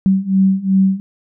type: beating tone pair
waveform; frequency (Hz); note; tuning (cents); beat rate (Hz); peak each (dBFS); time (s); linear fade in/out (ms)
sine; 190.3 / 193; F#3 / G3; +49 / -27; 2.7; -15 / -13; 0.06-1; 0
effects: none